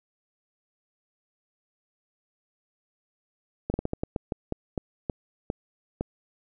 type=slowing click train; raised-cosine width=2 ms; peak=-14 dBFS; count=13; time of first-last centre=3.7-6.01 s; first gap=40 ms; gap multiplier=1.26; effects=none